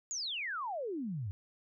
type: exponential sweep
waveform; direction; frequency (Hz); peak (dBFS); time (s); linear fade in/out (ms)
sine; down; 7090 to 90.2; -35; 0.11-1.31; 0
effects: none